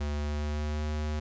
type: tone with pitch glide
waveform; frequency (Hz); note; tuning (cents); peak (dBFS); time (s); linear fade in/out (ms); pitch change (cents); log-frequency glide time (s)
square; 73.42 to 75.79; D2 to D#2; 0 to -45; -30; 0-1.2; 10; +55; 0.11-0.87
effects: resampled to 16000 Hz